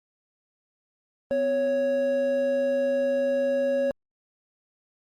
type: tone pair together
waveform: triangle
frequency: 253.3 / 554.4 Hz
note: B3 / C#5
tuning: +44 / 0 cents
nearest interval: octave + major second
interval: 1356 cents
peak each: -30 / -20 dBFS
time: 1.31-3.91 s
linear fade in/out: 0 ms
effects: Opus 24 kbps